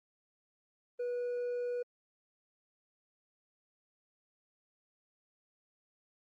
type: tone with hard clipping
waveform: sine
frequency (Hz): 487.4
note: B4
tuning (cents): -23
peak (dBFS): -34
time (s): 0.99-1.83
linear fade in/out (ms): 10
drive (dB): 2
effects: Opus 24 kbps